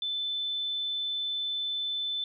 sine tone, 3520 Hz, A7, in tune, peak -29 dBFS, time 0.02-2.24 s, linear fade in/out 2 ms, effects none

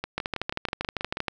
two click trains, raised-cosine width 0.3 ms, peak -14 / -11 dBFS, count 8 / 15, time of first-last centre 0.04-1.171 / 0.18-1.282 s, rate 6.19 / 12.7 Hz, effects none

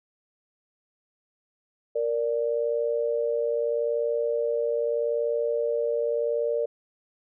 sine tone pair together, 466.5 / 587.3 Hz, A#4 / D5, +1 / 0 cents, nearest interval major third, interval 399 cents, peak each -25 / -27 dBFS, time 1.95-6.66 s, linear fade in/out 10 ms, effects none

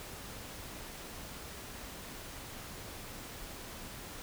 silence, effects pink hiss -46 dBFS RMS until 4.22 s

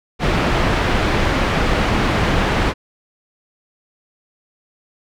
pink low-pass noise, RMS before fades -17 dBFS, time 0.19-2.74 s, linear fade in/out 50 ms, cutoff 2700 Hz, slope 12 dB/octave, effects none

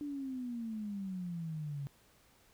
sine exponential sweep, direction down, 296.2 to 137.6 Hz, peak -37 dBFS, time 0.01-1.87 s, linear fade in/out 0 ms, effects pink hiss -66 dBFS RMS until 2.53 s

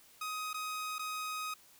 sawtooth tone with dropouts, 1256 Hz, D#6, 16 cents sharp, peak -33 dBFS, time 0.21-1.54 s, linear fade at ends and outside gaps 5 ms, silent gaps 0.532-0.542 / 0.984-0.992 s, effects white hiss -61 dBFS RMS until 1.79 s

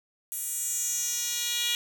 10% pulse tone with high-pass filter sweep, 478.8 Hz, A#4, 46 cents sharp, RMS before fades -30 dBFS, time 0.32-1.75 s, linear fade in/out 0 ms, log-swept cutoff 10000 to 3500 Hz, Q 2.8, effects none

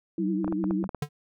sine tone with tremolo, 190 Hz, F#3, 46 cents sharp, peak -26 dBFS, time 0.18-0.88 s, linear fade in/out 20 ms, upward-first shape sine, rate 2.3 Hz, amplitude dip 50%
sine tone with vibrato, 317.2 Hz, D#4, 33 cents sharp, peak -27 dBFS, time 0.18-0.83 s, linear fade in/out 2 ms, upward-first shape triangle, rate 10 Hz, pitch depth 120 cents each way
clicks, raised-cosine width 1 ms, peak -19 dBFS, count 8, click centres 0.445 / 0.479 / 0.525 / 0.641 / 0.709 / 0.841 / 0.892 / 0.947 s
square tone with exponential decay, 146.83 Hz, D3, in tune, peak -24 dBFS, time 1.02-1.09 s, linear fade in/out 5 ms, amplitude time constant 15 ms
effects none

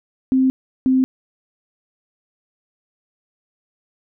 sine tone pair in turn, 261.6 / 260.2 Hz, C4 / C4, 0 / -9 cents, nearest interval unison, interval 9 cents, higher first, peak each -12 dBFS, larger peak neither, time 0.32-0.5 / 0.86-1.04 s, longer neither, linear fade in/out 0 ms, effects none

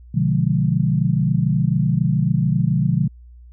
sine chord, B diminished seventh, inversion none, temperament equal with one note detuned, 123.47 / 147.43 / 174.61 / 207.7 Hz, B2 / D3 / F3 / Ab3, 0 / +7 / 0 / 0 cents, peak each -21 / -19 / -20 / -25 dBFS, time 0.14-3.08 s, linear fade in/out 10 ms, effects added 60 Hz sine -40 dBFS peak until 3.52 s

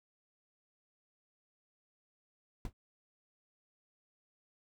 brown noise with exponential decay, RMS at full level -33 dBFS, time 2.65-2.73 s, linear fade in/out 2 ms, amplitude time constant 16 ms, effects none

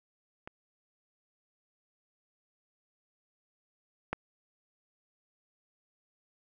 clicks, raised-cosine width 0.5 ms, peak -27 / -16 dBFS, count 2, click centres 0.475 / 4.13 s, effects none

